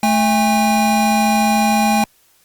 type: tone pair together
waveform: square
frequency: 218.1 / 811 Hz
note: A3 / G#5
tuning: -15 / -41 cents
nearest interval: octave + major seventh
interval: 2274 cents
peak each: -16 dBFS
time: 0.03-2.04 s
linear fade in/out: 2 ms
effects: white hiss -55 dBFS RMS until 2.44 s + Opus 48 kbps